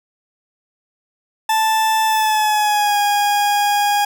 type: tone with pitch glide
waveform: 40% pulse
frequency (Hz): 880 to 821.1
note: A5 to G#5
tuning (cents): 0 to -20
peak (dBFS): -13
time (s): 1.49-4.05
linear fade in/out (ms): 5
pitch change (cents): -120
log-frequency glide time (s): 2.06-2.98
effects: none